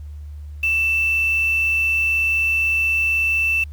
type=tone with quantisation; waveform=sine; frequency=2661 Hz; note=E7; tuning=16 cents sharp; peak=-16 dBFS; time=0.63-3.64 s; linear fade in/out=5 ms; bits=6; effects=added 74 Hz sine -31 dBFS peak until 3.72 s + pink hiss -60 dBFS RMS until 3.72 s